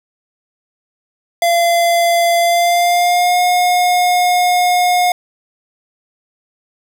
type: tone with pitch glide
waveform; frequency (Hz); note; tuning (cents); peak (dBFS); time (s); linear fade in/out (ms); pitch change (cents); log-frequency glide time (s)
square; 685 to 717.8; F5 to F5; -34 to +47; -11; 1.42-5.12; 2; +81; 2.39-3.41
effects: 7-bit